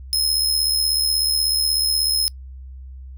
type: tone with amplitude modulation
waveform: sawtooth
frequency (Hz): 5150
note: E8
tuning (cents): -41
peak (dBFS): -12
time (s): 0.13-2.28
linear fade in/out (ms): 0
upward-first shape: sine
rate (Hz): 76.4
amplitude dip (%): 55
effects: noise-tail reverb RT60 0.1 s tail -26 dB re dry + added 65 Hz sine -34 dBFS peak until 3.17 s